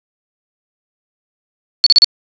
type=tone bursts; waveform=sine; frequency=4435 Hz; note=C#8; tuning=in tune; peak=-3 dBFS; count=4; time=1.84-2.044 s; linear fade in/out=0 ms; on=24 ms; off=36 ms; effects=resampled to 16000 Hz + 7-bit